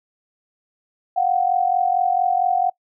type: tone pair together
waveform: sine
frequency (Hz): 714 / 758.4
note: F5 / F#5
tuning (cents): +38 / +43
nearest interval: minor second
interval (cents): 105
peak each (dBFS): -19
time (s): 1.16-2.7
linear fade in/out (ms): 10
effects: noise-tail reverb RT60 0.1 s tail -24 dB re dry